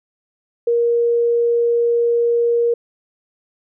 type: tone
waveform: sine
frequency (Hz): 471.1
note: A#4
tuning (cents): +18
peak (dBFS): -13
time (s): 0.67-2.74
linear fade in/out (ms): 5
effects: none